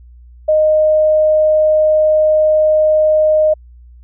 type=tone; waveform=sine; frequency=618 Hz; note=D#5; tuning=12 cents flat; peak=-8 dBFS; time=0.48-3.54 s; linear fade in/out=10 ms; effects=added 60 Hz sine -37 dBFS peak until 4.03 s